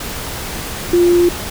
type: tone in noise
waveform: sine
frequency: 349.2 Hz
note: F4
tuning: in tune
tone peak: -8 dBFS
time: 0.93-1.29 s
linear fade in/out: 5 ms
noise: pink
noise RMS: -25 dBFS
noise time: 0-1.5 s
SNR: +14 dB
effects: none